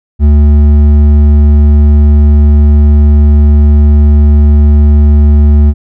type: tone with hard clipping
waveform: triangle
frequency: 73.42 Hz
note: D2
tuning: in tune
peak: -3 dBFS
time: 0.19-5.74 s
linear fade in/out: 50 ms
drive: 11 dB
effects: none